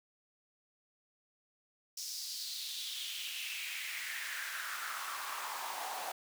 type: noise with high-pass filter sweep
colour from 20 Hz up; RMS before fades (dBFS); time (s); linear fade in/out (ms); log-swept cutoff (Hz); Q
pink; -41; 1.97-6.12; 5; 5500 to 720; 3.8
effects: none